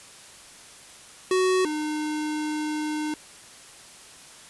square tone pair in turn, 371.9 / 304.4 Hz, F#4 / D#4, +9 / -38 cents, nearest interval minor third, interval 347 cents, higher first, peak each -20 / -27 dBFS, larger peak first, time 1.31-1.65 / 1.65-3.14 s, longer second, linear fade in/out 2 ms, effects white hiss -47 dBFS RMS until 4.49 s + resampled to 24000 Hz

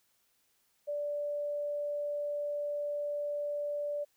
sine tone, 584 Hz, D5, 10 cents flat, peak -32 dBFS, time 0.87-4.05 s, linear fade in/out 20 ms, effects white hiss -73 dBFS RMS until 4.16 s

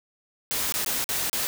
white noise with dropouts, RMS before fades -27 dBFS, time 0.51-1.47 s, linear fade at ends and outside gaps 0 ms, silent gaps 0.723-0.74 / 0.847-0.862 / 1.042-1.09 / 1.297-1.33 s, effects none

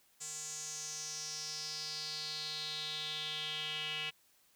square tone with band-pass filter sweep, 153.1 Hz, D#3, 28 cents flat, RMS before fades -41 dBFS, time 0.2-4.11 s, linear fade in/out 20 ms, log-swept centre 7400 to 2800 Hz, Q 5.3, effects white hiss -69 dBFS RMS until 4.55 s

